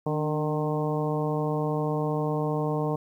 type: harmonic tone with a mistuned harmonic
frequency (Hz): 152.5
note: D#3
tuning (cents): -34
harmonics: 1 / 2 / 3 / 4 / 5 / 6 / 7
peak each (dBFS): -28 / -32 / -30 / -34 / -36 / -37 / -38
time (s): 0.06-2.96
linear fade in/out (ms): 5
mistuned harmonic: 2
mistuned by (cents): -44
effects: 10-bit